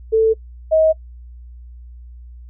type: tone pair in turn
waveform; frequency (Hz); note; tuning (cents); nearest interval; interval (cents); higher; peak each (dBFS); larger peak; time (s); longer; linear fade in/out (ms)
sine; 443.8 / 633.8; A4 / D#5; +15 / +32; tritone; 617; second; -10; neither; 0.12-0.34 / 0.71-0.93; neither; 20
effects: noise-tail reverb RT60 0.1 s tail -23 dB re dry + added 60 Hz sine -35 dBFS peak until 2.49 s